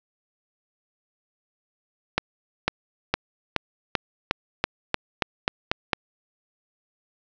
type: accelerating click train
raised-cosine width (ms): 0.3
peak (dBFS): -4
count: 12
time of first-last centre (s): 2.18-5.932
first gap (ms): 500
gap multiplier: 0.92
effects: resampled to 16000 Hz + 7-bit